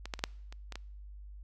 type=clicks; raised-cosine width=0.2 ms; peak=-23 / -17 / -24 / -11 / -30 / -25 / -23 dBFS; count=7; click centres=0.056 / 0.138 / 0.192 / 0.239 / 0.525 / 0.723 / 0.756 s; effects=noise-tail reverb RT60 0.7 s tail -26 dB re dry + added 50 Hz sine -45 dBFS peak until 1.43 s